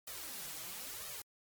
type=noise with flanger; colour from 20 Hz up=white; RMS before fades=-45 dBFS; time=0.07-1.22 s; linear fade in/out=5 ms; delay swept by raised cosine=1.6 to 6.3 ms; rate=1 Hz; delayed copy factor=+0.85; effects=MP3 96 kbps